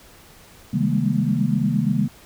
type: tone cluster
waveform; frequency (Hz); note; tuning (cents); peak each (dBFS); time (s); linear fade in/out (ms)
sine; 136 / 159.6 / 199.2 / 207.8 / 234; C#3 / D#3 / G3 / G#3 / A#3; -33 / +44 / +28 / +1 / +7; -24; 0.73-2.08; 10
effects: pink hiss -48 dBFS RMS until 2.25 s